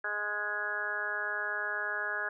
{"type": "harmonic tone", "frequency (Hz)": 208.1, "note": "G#3", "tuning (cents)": 4, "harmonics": [2, 3, 4, 5, 6, 7, 8], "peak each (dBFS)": [-45, -43, -45, -44, -43, -36, -34], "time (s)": [0.04, 2.29], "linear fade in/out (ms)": 5, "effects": []}